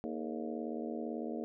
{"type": "harmonic tone with a mistuned harmonic", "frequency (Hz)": 78, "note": "D#2", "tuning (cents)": 5, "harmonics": [3, 4, 5, 6, 7, 8, 9], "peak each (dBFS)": [-40, -42, -44, -46, -47, -48, -49], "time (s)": [0.04, 1.44], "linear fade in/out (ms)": 0, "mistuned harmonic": 5, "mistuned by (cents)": 110, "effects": []}